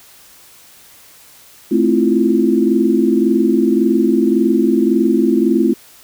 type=chord; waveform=sine; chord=F major seventh; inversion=first; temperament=just; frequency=218.3 / 261.9 / 327.4 / 349.2 Hz; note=A3 / C4 / E4 / F4; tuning=-13 / +2 / -12 / 0 cents; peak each=-16 dBFS; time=1.71-5.74 s; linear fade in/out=10 ms; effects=white hiss -44 dBFS RMS until 6.03 s